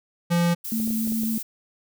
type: tone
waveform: square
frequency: 172 Hz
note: F3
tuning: 26 cents flat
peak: -19 dBFS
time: 0.3-0.55 s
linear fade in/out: 20 ms
type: noise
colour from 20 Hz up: violet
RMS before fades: -32 dBFS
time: 0.64-1.43 s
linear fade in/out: 10 ms
type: tone with vibrato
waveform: sine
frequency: 222.5 Hz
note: A3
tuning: 20 cents sharp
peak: -23 dBFS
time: 0.72-1.38 s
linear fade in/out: 2 ms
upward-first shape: sine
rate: 7.3 Hz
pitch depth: 12 cents each way
type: clicks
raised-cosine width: 2 ms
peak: -26 dBFS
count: 6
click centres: 0.801 / 0.876 / 0.906 / 1.074 / 1.122 / 1.234 s
effects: none